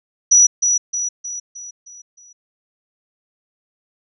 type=tone with echo; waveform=sine; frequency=5870 Hz; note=F#8; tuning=15 cents flat; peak=-7 dBFS; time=0.31-0.47 s; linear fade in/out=10 ms; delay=310 ms; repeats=6; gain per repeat=-6 dB; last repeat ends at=2.33 s; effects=none